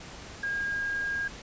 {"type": "tone in noise", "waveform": "sine", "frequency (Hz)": 1624, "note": "G#6", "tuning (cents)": -39, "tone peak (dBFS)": -28, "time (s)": [0.43, 1.28], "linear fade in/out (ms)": 5, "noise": "pink", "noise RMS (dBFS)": -44, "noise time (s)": [0, 1.42], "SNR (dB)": 13, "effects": ["resampled to 16000 Hz"]}